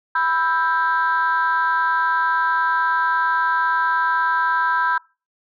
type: chord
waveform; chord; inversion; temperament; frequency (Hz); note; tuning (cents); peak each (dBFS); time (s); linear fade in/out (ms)
sine; E minor; second; just; 988.9 / 1318.5 / 1582.2; B5 / E6 / G6; +2 / 0 / +16; -19 / -22 / -20; 0.15-4.98; 5
effects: noise-tail reverb RT60 0.3 s tail -23 dB re dry + tanh soft clip ceiling -10 dBFS